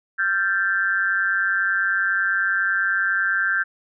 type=tone with amplitude modulation; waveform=sine; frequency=1568 Hz; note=G6; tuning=in tune; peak=-14 dBFS; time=0.18-3.64 s; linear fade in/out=20 ms; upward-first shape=sine; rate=190 Hz; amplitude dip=95%; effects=none